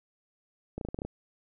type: clicks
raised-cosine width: 2 ms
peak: -22 dBFS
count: 8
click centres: 0.78 / 0.812 / 0.85 / 0.887 / 0.945 / 0.989 / 1.019 / 1.05 s
effects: none